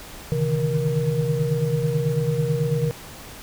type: tone cluster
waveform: sine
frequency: 131 / 149.3 / 158.4 / 470.8 Hz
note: C3 / D3 / D#3 / A#4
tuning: +2 / +29 / +31 / +17 cents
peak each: -25 dBFS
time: 0.32-2.91 s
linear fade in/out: 0 ms
effects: pink hiss -40 dBFS RMS until 3.42 s